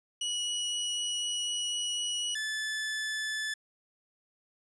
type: tone pair in turn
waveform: sawtooth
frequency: 2924 / 1738.6 Hz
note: F#7 / A6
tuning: -21 / -21 cents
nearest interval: major sixth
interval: 900 cents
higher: first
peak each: -27 / -28 dBFS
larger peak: first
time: 0.21-2.35 / 2.35-3.54 s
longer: first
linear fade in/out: 5 ms
effects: resampled to 22050 Hz